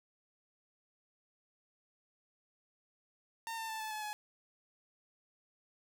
sawtooth tone with pitch steps, 910 / 896.4 / 883.1 / 869.9 / 856.9 / 844.2 Hz, A#5 / A5 / A5 / A5 / A5 / G#5, -42 / +32 / +6 / -20 / -46 / +28 cents, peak -35 dBFS, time 3.47-4.13 s, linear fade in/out 0 ms, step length 110 ms, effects none

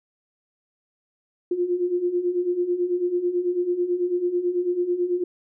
sine beating tone pair, 348.4 / 357.5 Hz, F4 / F4, -4 / +41 cents, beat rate 9.1 Hz, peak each -27 / -22 dBFS, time 1.51-5.24 s, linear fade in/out 5 ms, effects none

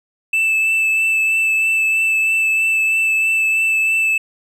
triangle tone with vibrato, 2637 Hz, E7, in tune, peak -12 dBFS, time 0.33-4.18 s, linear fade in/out 5 ms, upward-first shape triangle, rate 3.1 Hz, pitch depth 15 cents each way, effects none

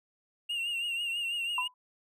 triangle tone with vibrato, 2794 Hz, F7, in tune, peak -29 dBFS, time 0.49-1.68 s, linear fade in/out 10 ms, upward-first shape triangle, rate 6.1 Hz, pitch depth 64 cents each way
sine tone with exponential decay, 1000 Hz, B5, 21 cents sharp, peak -26 dBFS, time 1.58-1.74 s, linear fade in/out 2 ms, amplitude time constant 34 ms
effects none

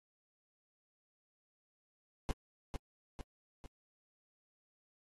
brown noise with echo, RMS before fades -32 dBFS, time 2.29-2.31 s, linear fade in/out 0 ms, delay 450 ms, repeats 3, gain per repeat -5 dB, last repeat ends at 3.66 s, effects AAC 32 kbps

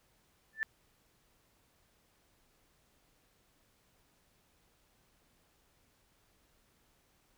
sine tone with exponential growth, 1764 Hz, A6, 4 cents sharp, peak -26 dBFS, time 0.53-0.63 s, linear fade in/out 0 ms, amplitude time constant 20 ms, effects pink hiss -71 dBFS RMS until 7.37 s

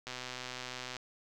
click train, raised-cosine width 0.2 ms, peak -23 dBFS, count 114, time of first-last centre 0.07-0.967 s, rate 126 Hz, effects none

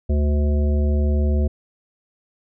harmonic tone with a mistuned harmonic, 73.42 Hz, D2, in tune, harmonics 1 / 3 / 5 / 7 / 9, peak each -16 / -26 / -30 / -33 / -35 dBFS, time 0.09-1.48 s, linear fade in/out 10 ms, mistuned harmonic 9, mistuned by -40 cents, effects none

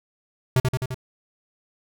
square tone with echo, 128.5 Hz, C3, 31 cents flat, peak -16 dBFS, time 0.56-0.6 s, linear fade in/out 2 ms, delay 86 ms, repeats 4, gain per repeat -3 dB, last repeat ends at 0.944 s, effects none

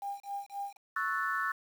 sine tone with tremolo, 802 Hz, G5, 39 cents sharp, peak -33 dBFS, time 0.02-0.77 s, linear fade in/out 2 ms, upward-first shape sine, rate 3.8 Hz, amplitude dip 95%
sine chord, F# minor seventh, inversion second, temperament equal, 1108.7 / 1318.5 / 1480 / 1760 Hz, C#6 / E6 / F#6 / A6, 0 / 0 / 0 / 0 cents, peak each -35 dBFS, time 0.96-1.52 s, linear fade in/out 5 ms
effects tanh soft clip ceiling -19 dBFS + 9-bit

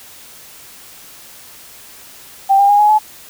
sine tone with pitch steps, 784 / 801.4 / 819.2 / 837.4 / 855.9 Hz, G5 / G5 / G#5 / G#5 / A5, 0 / +38 / -24 / +14 / -48 cents, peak -7 dBFS, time 2.49-2.99 s, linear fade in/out 20 ms, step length 100 ms, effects white hiss -39 dBFS RMS until 3.29 s

